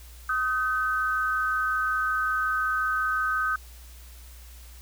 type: tone pair together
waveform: sine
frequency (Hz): 1257 / 1531.5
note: D#6 / G6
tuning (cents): +17 / -41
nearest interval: minor third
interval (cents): 342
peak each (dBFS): -26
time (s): 0.29-3.56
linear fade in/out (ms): 5
effects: added 60 Hz sine -44 dBFS peak until 4.81 s + white hiss -52 dBFS RMS until 4.81 s